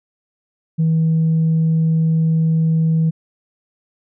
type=tone; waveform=sine; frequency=161.2 Hz; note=E3; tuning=38 cents flat; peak=-11 dBFS; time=0.78-3.11 s; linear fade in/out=20 ms; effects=tanh soft clip ceiling -10 dBFS